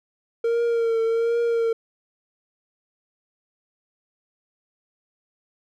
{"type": "tone with vibrato", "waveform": "triangle", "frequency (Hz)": 460.9, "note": "A#4", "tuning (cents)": -20, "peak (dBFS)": -17, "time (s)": [0.44, 1.73], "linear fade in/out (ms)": 5, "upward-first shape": "triangle", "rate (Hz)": 1.3, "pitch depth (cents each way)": 39, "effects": []}